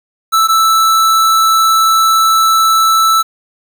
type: tone pair in turn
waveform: square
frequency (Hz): 1318.5 / 1318.5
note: E6 / E6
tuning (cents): 0 / 0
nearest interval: unison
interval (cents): 0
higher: neither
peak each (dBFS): -8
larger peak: neither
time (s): 0.32-0.48 / 0.48-3.23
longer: second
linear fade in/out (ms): 20
effects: 7-bit